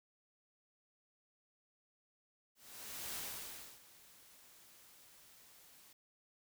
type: noise with ADSR envelope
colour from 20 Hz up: white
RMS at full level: -43 dBFS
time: 2.55-5.93 s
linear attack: 600 ms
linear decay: 640 ms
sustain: -19 dB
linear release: 5 ms
effects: none